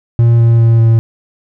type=tone with pitch steps; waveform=triangle; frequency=117.1 / 116.02 / 114.96 / 113.9 Hz; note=A#2 / A#2 / A#2 / A#2; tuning=+8 / -8 / -24 / -40 cents; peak=-3 dBFS; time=0.19-0.99 s; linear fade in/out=0 ms; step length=200 ms; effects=none